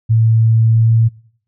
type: tone with pitch glide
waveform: sine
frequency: 112.6 to 113.58 Hz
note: A2 to A#2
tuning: +40 to -45 cents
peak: -8 dBFS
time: 0.09-1.09 s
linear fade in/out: 20 ms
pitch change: +15 cents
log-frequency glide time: 0.67-0.9 s
effects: noise-tail reverb RT60 0.6 s tail -24 dB re dry